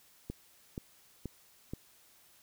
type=click train; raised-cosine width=3 ms; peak=-25 dBFS; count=4; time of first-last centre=0.3-1.735 s; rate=2.09 Hz; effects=white hiss -63 dBFS RMS until 2.42 s